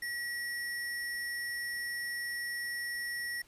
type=tone with sample-and-hold; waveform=sine; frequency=1920 Hz; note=B6; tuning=49 cents flat; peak=-34 dBFS; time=0.02-3.42 s; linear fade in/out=5 ms; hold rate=7350 Hz; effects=pink hiss -63 dBFS RMS until 3.47 s + resampled to 32000 Hz